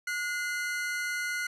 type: tone pair together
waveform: 45% pulse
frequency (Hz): 1449 / 2066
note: F#6 / C7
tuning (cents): -37 / -22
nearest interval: tritone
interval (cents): 615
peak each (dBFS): -32 / -34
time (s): 0.07-1.47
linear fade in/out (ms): 5
effects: low-pass 10000 Hz 12 dB/octave